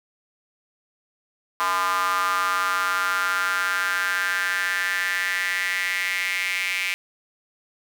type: tone with high-pass filter sweep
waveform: square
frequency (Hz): 92.9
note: F#2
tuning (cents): +7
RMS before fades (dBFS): -24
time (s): 1.6-6.94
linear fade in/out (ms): 0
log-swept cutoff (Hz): 1100 to 2300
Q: 5.5
effects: none